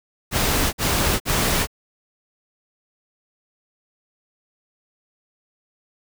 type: noise bursts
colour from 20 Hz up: pink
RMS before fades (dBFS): -20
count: 3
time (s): 0.31-1.672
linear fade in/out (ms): 50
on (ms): 420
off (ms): 51
effects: none